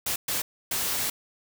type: noise bursts at uneven times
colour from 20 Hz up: white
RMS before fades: -28 dBFS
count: 3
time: 0.06-0.16 / 0.28-0.42 / 0.71-1.1 s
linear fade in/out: 5 ms
effects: none